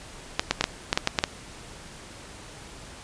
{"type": "clicks", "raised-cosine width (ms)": 0.2, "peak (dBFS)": -3, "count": 9, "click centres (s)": [0.395, 0.51, 0.61, 0.641, 0.929, 0.975, 1.074, 1.188, 1.239], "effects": ["pink hiss -44 dBFS RMS until 3.03 s", "resampled to 22050 Hz"]}